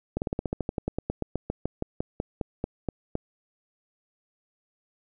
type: slowing click train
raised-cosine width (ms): 2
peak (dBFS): -14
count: 24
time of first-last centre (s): 0.17-3.154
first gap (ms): 49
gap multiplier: 1.08
effects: none